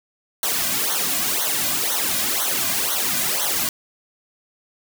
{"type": "noise with flanger", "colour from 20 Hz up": "white", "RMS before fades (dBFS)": -22, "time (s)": [0.43, 3.69], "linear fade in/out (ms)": 2, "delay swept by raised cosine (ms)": [0.4, 2.3], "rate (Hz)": 2, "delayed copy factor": -1, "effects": []}